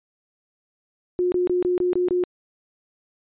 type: tone bursts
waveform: sine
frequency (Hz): 359.2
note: F4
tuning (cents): +49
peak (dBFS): -18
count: 7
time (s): 1.19-2.238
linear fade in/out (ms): 0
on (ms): 130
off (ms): 23
effects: resampled to 8000 Hz